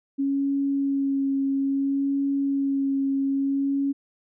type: tone with vibrato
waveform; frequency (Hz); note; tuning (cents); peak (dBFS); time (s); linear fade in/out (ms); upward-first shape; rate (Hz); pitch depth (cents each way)
sine; 275.5; C#4; -11; -21; 0.18-3.93; 20; sine; 0.6; 15
effects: none